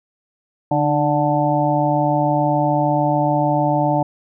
harmonic tone with a mistuned harmonic, 146.83 Hz, D3, in tune, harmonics 1 / 2 / 4 / 5 / 6, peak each -21 / -21 / -21 / -21 / -21 dBFS, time 0.71-4.03 s, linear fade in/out 5 ms, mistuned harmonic 2, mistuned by +43 cents, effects none

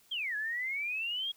sine exponential two-way sweep, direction down then up, 3322 to 1667 to 3322 Hz, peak -32 dBFS, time 0.11-1.32 s, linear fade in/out 10 ms, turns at 0.36 s, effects white hiss -64 dBFS RMS until 1.36 s

